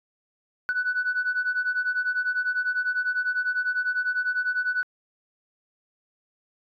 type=beating tone pair; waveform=sine; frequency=1480 / 1490 Hz; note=F#6 / F#6; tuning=0 / +12 cents; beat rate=10 Hz; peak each=-27 / -24 dBFS; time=0.69-4.83 s; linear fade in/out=0 ms; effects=tanh soft clip ceiling -18 dBFS